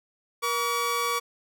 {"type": "tone pair together", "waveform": "sawtooth", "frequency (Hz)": [475.6, 1140], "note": ["A#4", "C#6"], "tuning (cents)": [35, 48], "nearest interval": "octave + minor third", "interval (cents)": 1513, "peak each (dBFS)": [-27, -22], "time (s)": [0.42, 1.2], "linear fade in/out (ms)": 20, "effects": []}